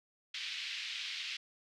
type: band-pass noise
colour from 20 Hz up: pink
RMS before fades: -41 dBFS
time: 0.34-1.37 s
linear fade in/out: 5 ms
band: 2300 to 4400 Hz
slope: 24 dB/octave
effects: none